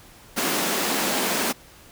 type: high-pass noise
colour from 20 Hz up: pink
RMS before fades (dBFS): -24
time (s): 0.36-1.53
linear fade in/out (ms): 20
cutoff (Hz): 180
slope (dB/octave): 48
effects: pink hiss -49 dBFS RMS until 1.91 s